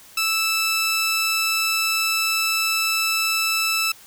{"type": "tone pair together", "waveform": "15% pulse", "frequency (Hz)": [1318.5, 2637], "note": ["E6", "E7"], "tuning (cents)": [0, 0], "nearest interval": "octave", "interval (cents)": 1200, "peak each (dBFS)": [-17, -17], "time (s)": [0.17, 3.92], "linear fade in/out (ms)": 5, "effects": ["white hiss -47 dBFS RMS until 4.06 s"]}